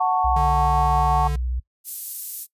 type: chord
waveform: sine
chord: F# minor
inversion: none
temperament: just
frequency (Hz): 740 / 888 / 1110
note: F#5 / A5 / C#6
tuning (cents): 0 / +16 / +2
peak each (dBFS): -20 / -23 / -23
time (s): 0-1.28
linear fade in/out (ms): 10
type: tone with vibrato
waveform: sine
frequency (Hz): 61.74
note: B1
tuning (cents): 0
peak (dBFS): -22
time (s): 0.24-1.6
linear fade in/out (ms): 10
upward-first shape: sine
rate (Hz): 15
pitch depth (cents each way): 32
type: tone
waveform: square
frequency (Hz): 146.83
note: D3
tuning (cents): 0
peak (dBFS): -27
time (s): 0.36-1.36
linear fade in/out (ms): 5
type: high-pass noise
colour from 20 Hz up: white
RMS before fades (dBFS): -29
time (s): 1.84-2.47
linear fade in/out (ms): 50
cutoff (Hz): 11000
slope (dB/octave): 12
effects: noise-tail reverb RT60 0.1 s tail -20 dB re dry + resampled to 32000 Hz